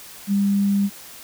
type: tone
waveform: sine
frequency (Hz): 200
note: G3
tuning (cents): +35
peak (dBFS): -16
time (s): 0.27-0.9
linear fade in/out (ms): 50
effects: white hiss -41 dBFS RMS until 1.23 s